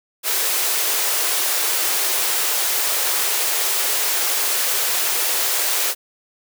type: high-pass noise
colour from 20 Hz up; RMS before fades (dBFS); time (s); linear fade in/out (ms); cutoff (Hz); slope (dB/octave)
white; -20; 0.23-5.95; 50; 350; 48
effects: none